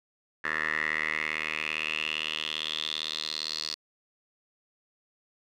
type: tone with band-pass filter sweep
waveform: 10% pulse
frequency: 77.6 Hz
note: D#2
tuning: 4 cents flat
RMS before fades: -32 dBFS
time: 0.44-3.75 s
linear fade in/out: 5 ms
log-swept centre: 1700 to 4600 Hz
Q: 6.5
effects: none

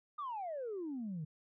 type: exponential sweep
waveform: sine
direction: down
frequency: 1238 to 146.83 Hz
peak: -37 dBFS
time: 0.18-1.25 s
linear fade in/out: 10 ms
effects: tanh soft clip ceiling -35 dBFS

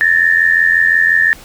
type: tone pair together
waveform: sine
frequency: 1738.3 / 1824 Hz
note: A6 / A#6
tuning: -21 / -38 cents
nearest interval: minor second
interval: 83 cents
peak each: -11 dBFS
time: 0.01-1.33 s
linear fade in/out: 0 ms
effects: pink hiss -38 dBFS RMS until 1.44 s

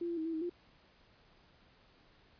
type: tone with pitch steps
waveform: sine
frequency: 343.2 / 340.3 / 318 / 329 / 317 / 349.9 Hz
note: F4 / F4 / D#4 / E4 / D#4 / F4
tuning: -30 / -45 / +38 / -3 / +32 / +3 cents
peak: -34 dBFS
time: 0.01-0.496 s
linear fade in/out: 5 ms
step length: 81 ms
effects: pink hiss -65 dBFS RMS until 2.39 s + resampled to 11025 Hz

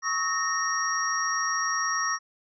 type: tone cluster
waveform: sine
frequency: 1113 / 1286 / 1844 / 5630 Hz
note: C#6 / E6 / A#6 / F8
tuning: +7 / -43 / -19 / +13 cents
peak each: -30 dBFS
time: 0.02-2.19 s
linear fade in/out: 50 ms
effects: none

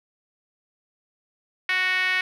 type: tone with band-pass filter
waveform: 5% pulse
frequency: 370 Hz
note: F#4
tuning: in tune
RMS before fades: -23 dBFS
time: 1.69-2.21 s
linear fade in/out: 2 ms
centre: 2000 Hz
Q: 3.4
effects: none

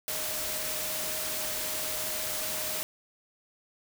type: tone in noise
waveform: sine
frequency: 622.3 Hz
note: D#5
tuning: in tune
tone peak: -42 dBFS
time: 0.08-2.83 s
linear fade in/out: 0 ms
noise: white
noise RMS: -33 dBFS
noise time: 0.08-2.83 s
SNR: -12 dB
effects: none

